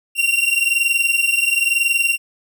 45% pulse tone pair together, 2745 / 2766 Hz, F7 / F7, -31 / -17 cents, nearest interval unison, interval 14 cents, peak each -18 dBFS, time 0.15-2.18 s, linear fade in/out 50 ms, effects none

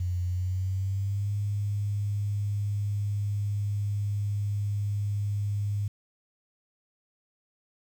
sine tone with pitch glide, 89.6 to 102.33 Hz, F2 to G#2, +45 to -25 cents, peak -26 dBFS, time 0-5.88 s, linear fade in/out 5 ms, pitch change +230 cents, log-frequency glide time 0.26-1.32 s, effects 9-bit

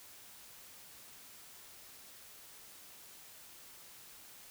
silence, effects white hiss -55 dBFS RMS until 4.5 s

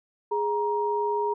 sine tone pair together, 415.3 / 942.1 Hz, G#4 / A#5, 0 / +18 cents, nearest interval octave + major second, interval 1418 cents, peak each -26 / -26 dBFS, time 0.31-1.34 s, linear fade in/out 10 ms, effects none

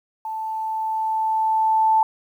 sine tone with level ramp, 880 Hz, A5, in tune, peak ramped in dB -26 to -13 dBFS, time 0.25-2.03 s, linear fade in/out 2 ms, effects 9-bit

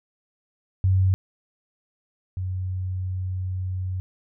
sine tone pair in turn, 94.3 / 92.68 Hz, F#2 / F#2, +33 / +3 cents, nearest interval unison, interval 30 cents, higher first, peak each -16 / -25 dBFS, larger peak first, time 0.84-1.14 / 2.37-4 s, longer second, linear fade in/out 0 ms, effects none

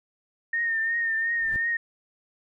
sine tone with vibrato, 1828 Hz, A#6, 34 cents flat, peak -23 dBFS, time 0.53-1.77 s, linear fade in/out 5 ms, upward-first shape triangle, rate 2.8 Hz, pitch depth 47 cents each way
brown noise with exponential growth, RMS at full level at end -35 dBFS, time 1.3-1.56 s, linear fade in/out 1 ms, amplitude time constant 55 ms
effects none

